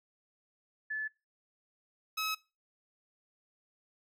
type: tone pair in turn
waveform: sine / 15% pulse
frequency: 1732 / 1283.4 Hz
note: A6 / E6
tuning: -28 / -47 cents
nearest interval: perfect fourth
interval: 519 cents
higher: first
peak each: -33 / -26 dBFS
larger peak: second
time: 0.9-1.08 / 2.17-2.35 s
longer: neither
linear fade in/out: 10 ms
effects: noise-tail reverb RT60 0.3 s tail -23 dB re dry